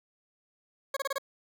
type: tone bursts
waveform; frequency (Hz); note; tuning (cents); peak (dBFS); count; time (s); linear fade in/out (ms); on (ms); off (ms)
20% pulse; 549; C#5; -17; -24; 5; 0.94-1.183; 5; 27; 27
effects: none